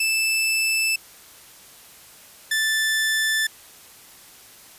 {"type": "tone pair in turn", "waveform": "sawtooth", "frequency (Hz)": [2637, 1760], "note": ["E7", "A6"], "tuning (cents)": [0, 0], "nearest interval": "perfect fifth", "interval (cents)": 700, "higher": "first", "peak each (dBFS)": -16, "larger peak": "neither", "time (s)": [[0, 0.96], [2.51, 3.47]], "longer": "neither", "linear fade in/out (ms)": 5, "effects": ["white hiss -47 dBFS RMS until 4.78 s", "resampled to 32000 Hz"]}